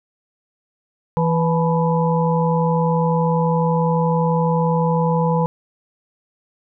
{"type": "harmonic tone with a mistuned harmonic", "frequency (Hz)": 164.81, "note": "E3", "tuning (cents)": 0, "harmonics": [1, 3, 5, 6], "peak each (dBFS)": [-17, -21, -24, -24], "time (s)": [1.17, 5.46], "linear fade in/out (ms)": 0, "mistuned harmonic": 5, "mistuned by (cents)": 68, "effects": []}